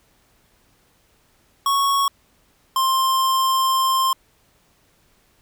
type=tone pair in turn; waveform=square; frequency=1107 / 1053.3 Hz; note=C#6 / C6; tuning=-3 / +11 cents; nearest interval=minor second; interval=86 cents; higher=first; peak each=-17 dBFS; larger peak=neither; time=1.66-2.08 / 2.76-4.13 s; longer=second; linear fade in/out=2 ms; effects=pink hiss -60 dBFS RMS until 5.41 s